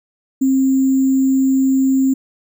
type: tone with sample-and-hold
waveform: sine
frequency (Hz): 266.1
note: C4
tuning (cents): +29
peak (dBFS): -11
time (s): 0.41-2.14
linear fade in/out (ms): 10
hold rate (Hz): 7350
effects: none